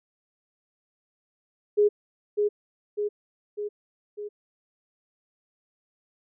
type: tone with echo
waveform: sine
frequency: 415.3 Hz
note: G#4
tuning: in tune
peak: -16 dBFS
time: 1.77-1.89 s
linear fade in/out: 20 ms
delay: 600 ms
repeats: 4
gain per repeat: -4 dB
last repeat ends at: 4.29 s
effects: none